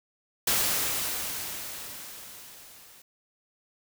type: noise with level ramp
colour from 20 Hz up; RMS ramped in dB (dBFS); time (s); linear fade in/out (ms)
white; -24 to -53; 0.47-3.02; 5
effects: none